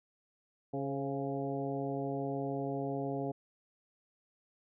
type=harmonic tone with a mistuned harmonic; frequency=138.59 Hz; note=C#3; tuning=in tune; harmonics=1 / 2 / 3 / 4 / 5 / 6; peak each=-40 / -38 / -39 / -42 / -41 / -48 dBFS; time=0.73-3.32 s; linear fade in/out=10 ms; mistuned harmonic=4; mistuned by=-41 cents; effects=none